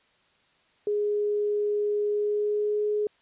sine tone with pitch glide, 415.3 to 419.6 Hz, G#4 to G#4, 0 to +18 cents, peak -23 dBFS, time 0.87-3.07 s, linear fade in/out 2 ms, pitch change +18 cents, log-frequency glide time 2.08-2.85 s, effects white hiss -64 dBFS RMS until 3.21 s + resampled to 8000 Hz

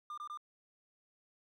triangle tone bursts, 1200 Hz, D6, 37 cents sharp, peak -39 dBFS, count 3, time 0.1-0.374 s, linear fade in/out 2 ms, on 76 ms, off 23 ms, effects none

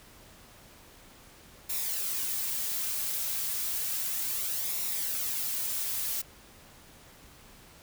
blue noise with flanger, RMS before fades -32 dBFS, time 1.69-6.22 s, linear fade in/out 10 ms, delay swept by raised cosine 0.63 to 4.13 ms, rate 0.32 Hz, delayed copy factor -0.5, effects pink hiss -54 dBFS RMS until 7.82 s

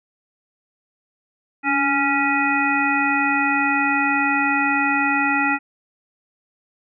harmonic tone with a mistuned harmonic, 277.2 Hz, C#4, in tune, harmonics 1 / 3 / 5 / 7 / 9, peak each -23 / -23 / -23 / -23 / -23 dBFS, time 1.63-5.59 s, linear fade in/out 50 ms, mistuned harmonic 1, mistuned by +45 cents, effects none

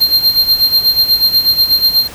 square tone with tremolo, 4186 Hz, C8, in tune, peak -6 dBFS, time 0-2.08 s, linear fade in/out 20 ms, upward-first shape sine, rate 8.2 Hz, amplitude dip 75%, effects pink hiss -32 dBFS RMS until 2.14 s

